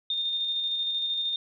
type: tone with tremolo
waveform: sine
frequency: 3642 Hz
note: A#7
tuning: 41 cents flat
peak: -25 dBFS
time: 0.1-1.36 s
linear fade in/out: 2 ms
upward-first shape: square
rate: 13 Hz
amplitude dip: 25%
effects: none